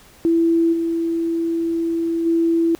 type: tone with level steps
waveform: sine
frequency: 332.5 Hz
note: E4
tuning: 15 cents sharp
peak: -13 / -18 / -14 dBFS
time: 0.25-2.75 s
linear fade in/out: 0 ms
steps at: 0.72 / 2.25 s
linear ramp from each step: 20 ms
effects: pink hiss -48 dBFS RMS until 2.79 s